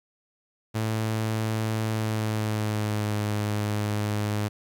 sawtooth tone with pitch glide, 110 to 104.85 Hz, A2 to G#2, 0 to +17 cents, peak -21 dBFS, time 0.74-4.49 s, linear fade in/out 20 ms, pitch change -83 cents, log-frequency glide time 1.9-3.21 s, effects 10-bit

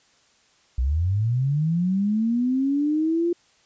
sine linear sweep, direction up, 58.27 to 349.2 Hz, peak -19 dBFS, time 0.78-3.33 s, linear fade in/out 5 ms, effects white hiss -60 dBFS RMS until 3.65 s + resampled to 16000 Hz

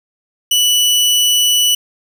sawtooth tone, 2960 Hz, F#7, in tune, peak -7 dBFS, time 0.51-1.75 s, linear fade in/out 5 ms, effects none

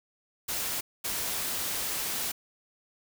white noise bursts at uneven times, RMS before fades -32 dBFS, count 2, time 0.48-0.81 / 1.04-2.32 s, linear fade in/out 10 ms, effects none

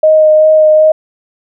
sine tone with vibrato, 621 Hz, D#5, 3 cents flat, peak -3 dBFS, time 0.03-0.92 s, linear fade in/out 5 ms, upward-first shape sine, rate 2.6 Hz, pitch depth 12 cents each way, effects none

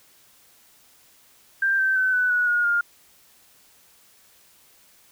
sine tone with pitch steps, 1582 / 1552.1 / 1522.8 / 1494.1 / 1465.9 / 1438.2 / 1411 Hz, G6 / G6 / F#6 / F#6 / F#6 / F#6 / F6, +15 / -18 / +49 / +16 / -17 / -50 / +17 cents, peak -18 dBFS, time 1.62-2.81 s, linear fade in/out 5 ms, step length 170 ms, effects white hiss -56 dBFS RMS until 5.11 s

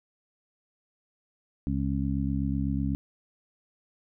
harmonic tone, 68 Hz, C#2, 33 cents flat, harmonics 1 / 2 / 3 / 4, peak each -31 / -31 / -31 / -31 dBFS, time 1.67-2.95 s, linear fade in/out 0 ms, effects none

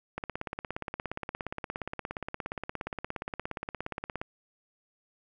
click train, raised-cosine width 0.5 ms, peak -19 dBFS, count 70, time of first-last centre 0.18-4.215 s, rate 17.1 Hz, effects none

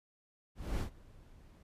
brown noise with ADSR envelope, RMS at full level -33 dBFS, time 0.55-1.63 s, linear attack 250 ms, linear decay 98 ms, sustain -24 dB, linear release 5 ms, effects resampled to 32000 Hz

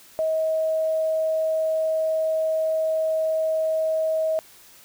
sine tone, 636 Hz, D#5, 38 cents sharp, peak -20 dBFS, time 0.19-4.39 s, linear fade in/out 0 ms, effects white hiss -50 dBFS RMS until 4.84 s

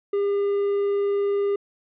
triangle tone with vibrato, 402.7 Hz, G4, 47 cents sharp, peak -18 dBFS, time 0.13-1.56 s, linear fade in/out 5 ms, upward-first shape triangle, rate 20 Hz, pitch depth 10 cents each way, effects resampled to 8000 Hz

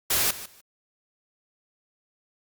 white noise with echo, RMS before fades -23 dBFS, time 0.1-0.31 s, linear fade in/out 5 ms, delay 150 ms, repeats 2, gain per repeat -15 dB, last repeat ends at 0.61 s, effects Opus 48 kbps

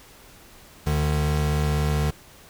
square tone pair together, 74 / 149.94 Hz, D2 / D3, +14 / +36 cents, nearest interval octave, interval 1222 cents, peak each -24 dBFS, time 0.86-2.11 s, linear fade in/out 10 ms, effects pink hiss -49 dBFS RMS until 2.49 s

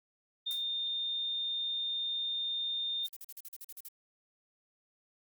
sine tone, 3631 Hz, A#7, 46 cents flat, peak -32 dBFS, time 0.46-3.07 s, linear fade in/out 10 ms
blue noise with exponential decay, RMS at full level -40 dBFS, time 0.51-0.67 s, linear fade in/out 1 ms, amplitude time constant 33 ms
violet noise bursts, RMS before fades -45 dBFS, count 11, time 3.05-3.884 s, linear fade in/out 0 ms, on 34 ms, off 46 ms
effects Opus 24 kbps

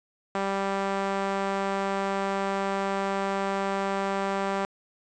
sawtooth tone with band-pass filter, 196 Hz, G3, in tune, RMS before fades -28 dBFS, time 0.35-4.65 s, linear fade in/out 0 ms, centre 930 Hz, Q 0.85, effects resampled to 16000 Hz + 8-bit

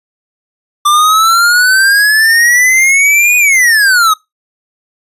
square exponential two-way sweep, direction up then down, 1174.7 to 2484 to 1246 Hz, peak -6 dBFS, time 0.85-4.14 s, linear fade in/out 10 ms, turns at 3.37 s, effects noise-tail reverb RT60 0.2 s tail -24 dB re dry + resampled to 32000 Hz

